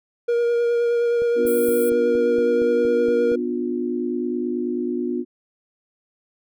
triangle tone with vibrato, 473 Hz, A#4, 25 cents sharp, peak -15 dBFS, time 0.28-3.36 s, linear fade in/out 10 ms, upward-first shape sine, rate 9.6 Hz, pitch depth 13 cents each way
click train, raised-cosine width 2 ms, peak -23 dBFS, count 10, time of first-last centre 1.22-3.318 s, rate 4.29 Hz
sine chord, B diminished, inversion none, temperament just, 246.9 / 296.3 / 355.6 Hz, B3 / D4 / F4, 0 / +15 / +31 cents, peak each -25 / -29 / -25 dBFS, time 1.35-5.25 s, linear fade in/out 50 ms
white high-pass noise, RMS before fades -32 dBFS, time 1.46-1.9 s, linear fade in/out 10 ms, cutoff 8000 Hz, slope 96 dB/octave
effects none

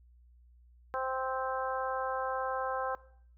harmonic tone, 261.6 Hz, C4, in tune, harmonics 2 / 3 / 4 / 5 / 6, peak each -36 / -37 / -37 / -39 / -42 dBFS, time 0.94-2.95 s, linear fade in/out 0 ms, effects noise-tail reverb RT60 0.6 s tail -19 dB re dry + added 60 Hz sine -57 dBFS peak until 3.37 s

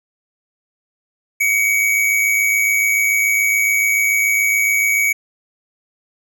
square tone pair together, 2163 / 2270 Hz, C#7 / C#7, -43 / +41 cents, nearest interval minor second, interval 84 cents, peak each -22 / -15 dBFS, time 1.4-5.13 s, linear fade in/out 10 ms, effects none

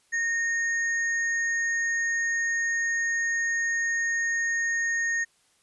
sine tone pair together, 1846 / 6566 Hz, A#6 / G#8, -17 / -21 cents, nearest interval octave + minor seventh, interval 2196 cents, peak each -24 / -35 dBFS, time 0.12-5.25 s, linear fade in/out 20 ms, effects white hiss -65 dBFS RMS until 5.62 s + resampled to 24000 Hz

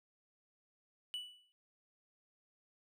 triangle tone with exponential decay, 2960 Hz, F#7, in tune, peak -35 dBFS, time 1.14-1.52 s, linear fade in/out 0 ms, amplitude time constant 81 ms, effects none

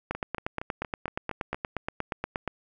two click trains, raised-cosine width 0.5 ms, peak -14 / -19 dBFS, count 21 / 7, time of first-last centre 0.11-2.477 / 0.15-1.545 s, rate 8.45 / 4.3 Hz, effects none

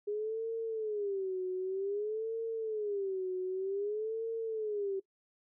sine tone with vibrato, 409.3 Hz, G#4, 25 cents flat, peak -32 dBFS, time 0.07-5 s, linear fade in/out 10 ms, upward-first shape sine, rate 0.53 Hz, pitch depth 180 cents each way, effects noise-tail reverb RT60 0.1 s tail -19 dB re dry

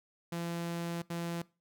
sawtooth tone bursts at uneven times, 170 Hz, F3, 46 cents flat, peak -31 dBFS, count 2, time 0.32-1.02 / 1.1-1.42 s, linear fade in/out 5 ms, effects noise-tail reverb RT60 0.3 s tail -21 dB re dry

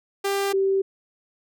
sawtooth / sine tone pair in turn, 396.5 / 388.1 Hz, G4 / G4, +20 / -17 cents, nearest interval unison, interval 37 cents, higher first, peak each -18 dBFS, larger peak neither, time 0.24-0.53 / 0.53-0.82 s, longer neither, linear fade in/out 10 ms, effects none

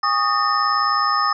sine tone cluster, 812 / 1120 / 1239 / 1817 / 5230 Hz, G#5 / C#6 / D#6 / A#6 / E8, -39 / +18 / -8 / -45 / -15 cents, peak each -27 / -23 / -18 / -27 / -26 dBFS, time 0.03-1.33 s, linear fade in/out 5 ms, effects none

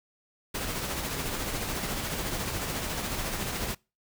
pink noise with tremolo, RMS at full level -31 dBFS, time 0.54-3.75 s, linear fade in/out 10 ms, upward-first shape sine, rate 14 Hz, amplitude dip 35%, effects noise-tail reverb RT60 0.3 s tail -26 dB re dry

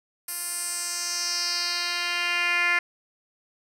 10% pulse tone with band-pass filter sweep, 349.2 Hz, F4, in tune, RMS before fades -27 dBFS, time 0.28-2.79 s, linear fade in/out 5 ms, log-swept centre 11000 to 2100 Hz, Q 2.9, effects none

